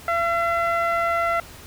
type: tone with low-pass filter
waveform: sawtooth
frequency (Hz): 678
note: E5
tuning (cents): +49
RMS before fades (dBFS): -22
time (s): 0.08-1.4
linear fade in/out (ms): 2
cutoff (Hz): 1700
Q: 4
effects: added 78 Hz sine -46 dBFS peak until 1.66 s + pink hiss -43 dBFS RMS until 1.66 s